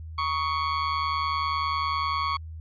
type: tone with amplitude modulation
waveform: 40% pulse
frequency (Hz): 1111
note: C#6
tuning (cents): +4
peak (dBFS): -21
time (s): 0.18-2.37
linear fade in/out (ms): 5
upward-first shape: sine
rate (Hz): 150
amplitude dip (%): 65
effects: added 80 Hz sine -36 dBFS peak until 2.6 s + resampled to 11025 Hz

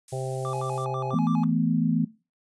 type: noise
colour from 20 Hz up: violet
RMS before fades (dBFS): -40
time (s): 0.08-0.85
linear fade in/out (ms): 2
type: harmonic tone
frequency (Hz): 131.1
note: C3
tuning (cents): +4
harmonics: 1 / 3 / 4 / 5 / 6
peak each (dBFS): -30 / -35 / -36 / -37 / -38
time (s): 0.12-1.15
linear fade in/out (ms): 10
type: tone with vibrato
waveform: triangle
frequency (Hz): 994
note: B5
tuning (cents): +11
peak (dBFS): -30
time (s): 0.45-1.44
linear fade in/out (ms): 0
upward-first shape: square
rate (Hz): 6.1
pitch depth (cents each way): 290
type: chord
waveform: sine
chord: E suspended fourth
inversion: none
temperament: just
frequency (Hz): 164.81 / 219.8 / 247.2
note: E3 / A3 / B3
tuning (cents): 0 / -2 / +2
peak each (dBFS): -25 / -26 / -25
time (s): 1.13-2.05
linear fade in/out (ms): 10
effects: noise-tail reverb RT60 0.3 s tail -19 dB re dry + resampled to 22050 Hz

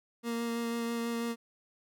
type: tone with vibrato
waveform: 30% pulse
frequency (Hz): 233.1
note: A#3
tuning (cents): 0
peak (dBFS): -29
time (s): 0.23-1.36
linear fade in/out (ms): 50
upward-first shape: sine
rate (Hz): 6.1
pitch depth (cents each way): 11
effects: none

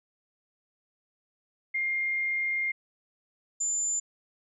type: tone pair in turn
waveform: sine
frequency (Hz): 2118 / 7124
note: C7 / A8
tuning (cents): +21 / +21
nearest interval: octave + major sixth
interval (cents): 2100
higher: second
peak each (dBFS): -26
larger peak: neither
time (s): 1.74-2.72 / 3.6-4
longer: first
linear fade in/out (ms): 10
effects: none

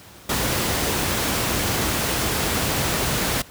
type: noise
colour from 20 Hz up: pink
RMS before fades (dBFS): -22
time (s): 0.29-3.42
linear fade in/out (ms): 5
effects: pink hiss -45 dBFS RMS until 3.5 s + high-pass 60 Hz 12 dB/octave

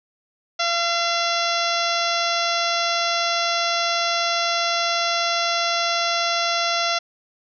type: harmonic tone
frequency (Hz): 683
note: F5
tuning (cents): -39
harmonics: 1 / 2 / 3 / 4 / 5 / 6 / 7 / 8 / 9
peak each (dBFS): -25 / -25 / -29 / -30 / -28 / -30 / -31 / -30 / -33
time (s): 0.59-6.99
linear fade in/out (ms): 10
effects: none

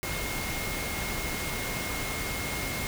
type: tone in noise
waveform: sine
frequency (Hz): 2146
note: C7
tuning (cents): +43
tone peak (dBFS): -37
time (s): 0.03-2.87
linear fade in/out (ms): 0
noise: pink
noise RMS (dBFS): -33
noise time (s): 0.03-2.87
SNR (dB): -7
effects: none

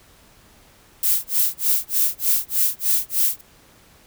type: noise with tremolo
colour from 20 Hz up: violet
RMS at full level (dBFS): -17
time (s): 1.03-3.41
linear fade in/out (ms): 2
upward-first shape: sine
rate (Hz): 3.3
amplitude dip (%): 100
effects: pink hiss -52 dBFS RMS until 4.06 s

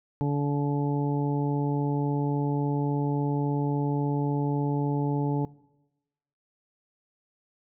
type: harmonic tone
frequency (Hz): 143.6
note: D3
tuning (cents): -39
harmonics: 1 / 2 / 3 / 4 / 5 / 6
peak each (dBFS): -25 / -29 / -34 / -42 / -44 / -36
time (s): 0.21-5.45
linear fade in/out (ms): 0
effects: noise-tail reverb RT60 1.0 s tail -22 dB re dry

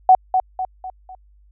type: tone with echo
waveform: sine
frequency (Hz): 747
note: F#5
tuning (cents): +16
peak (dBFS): -6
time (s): 0.09-0.15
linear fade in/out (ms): 2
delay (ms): 250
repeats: 4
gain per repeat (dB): -7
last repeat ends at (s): 1.15
effects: added 50 Hz sine -49 dBFS peak until 1.51 s

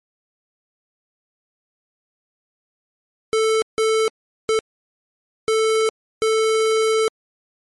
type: tone bursts at uneven times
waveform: square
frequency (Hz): 440.9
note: A4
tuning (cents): +4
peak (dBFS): -16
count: 5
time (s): 3.33-3.62 / 3.78-4.08 / 4.49-4.59 / 5.48-5.89 / 6.22-7.08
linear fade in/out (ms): 0
effects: MP3 48 kbps

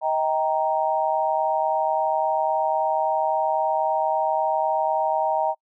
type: chord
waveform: sine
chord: Eb major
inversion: none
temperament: equal with one note detuned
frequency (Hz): 632 / 784 / 932.3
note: Eb5 / G5 / Bb5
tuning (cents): +27 / 0 / 0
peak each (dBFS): -24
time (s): 0.01-5.55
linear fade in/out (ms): 50
effects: noise-tail reverb RT60 0.1 s tail -26 dB re dry

